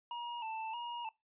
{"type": "tone with vibrato", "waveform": "square", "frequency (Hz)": 918, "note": "A#5", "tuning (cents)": -27, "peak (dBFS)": -39, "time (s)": [0.11, 1.09], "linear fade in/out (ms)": 2, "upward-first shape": "square", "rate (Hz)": 1.6, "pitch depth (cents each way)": 63, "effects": ["noise-tail reverb RT60 0.2 s tail -20 dB re dry", "resampled to 8000 Hz"]}